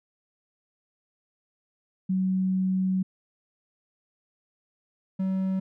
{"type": "tone pair in turn", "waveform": ["sine", "triangle"], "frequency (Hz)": [187.6, 189.78], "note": ["F#3", "F#3"], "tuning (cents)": [24, 44], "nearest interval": "unison", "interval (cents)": 20, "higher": "second", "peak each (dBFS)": -22, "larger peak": "neither", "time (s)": [[2.09, 3.03], [5.19, 5.6]], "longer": "first", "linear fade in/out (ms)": 10, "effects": []}